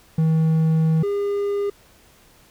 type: tone pair in turn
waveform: triangle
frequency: 160 / 404.8 Hz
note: D#3 / G#4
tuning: +49 / -44 cents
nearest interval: octave + major third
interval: 1607 cents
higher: second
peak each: -13 / -18 dBFS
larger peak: first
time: 0.18-1.03 / 1.03-1.7 s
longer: first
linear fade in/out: 5 ms
effects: pink hiss -53 dBFS RMS until 2.5 s